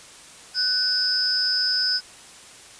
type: tone cluster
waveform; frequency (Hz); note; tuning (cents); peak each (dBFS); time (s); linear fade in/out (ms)
sine; 1501 / 4861 / 5190; F#6 / D#8 / E8; +24 / -41 / -28; -28 / -23 / -23; 0.54-2.01; 50
effects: white hiss -45 dBFS RMS until 2.79 s + resampled to 22050 Hz